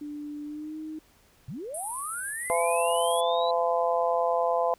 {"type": "tone with pitch glide", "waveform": "sine", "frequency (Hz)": [295, 311.8], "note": ["D4", "D#4"], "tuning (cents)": [8, 4], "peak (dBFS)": -34, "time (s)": [0.01, 0.99], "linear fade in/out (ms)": 5, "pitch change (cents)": 96, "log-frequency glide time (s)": [0.45, 0.77]}
{"type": "linear sweep", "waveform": "sine", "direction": "up", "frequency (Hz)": [103.83, 4000], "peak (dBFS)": -34, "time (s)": [1.48, 3.51], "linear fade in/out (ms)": 5}
{"type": "band-pass noise", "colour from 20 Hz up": "pink", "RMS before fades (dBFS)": -37, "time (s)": [1.74, 3.21], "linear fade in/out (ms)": 5, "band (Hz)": [8900, 11000], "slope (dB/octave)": 96}
{"type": "harmonic tone", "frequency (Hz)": 170, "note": "F3", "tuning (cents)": -46, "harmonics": [3, 4, 5, 6], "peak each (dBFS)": [-27, -26, -31, -30], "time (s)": [2.5, 4.74], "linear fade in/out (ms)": 0}
{"effects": ["pink hiss -61 dBFS RMS until 4.78 s"]}